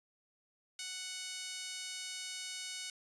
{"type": "tone with high-pass filter", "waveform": "5% pulse", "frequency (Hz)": 740, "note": "F#5", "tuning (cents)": 0, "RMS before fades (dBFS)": -43, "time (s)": [0.79, 2.9], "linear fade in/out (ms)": 2, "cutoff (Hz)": 2200, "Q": 1.1, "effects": ["resampled to 22050 Hz"]}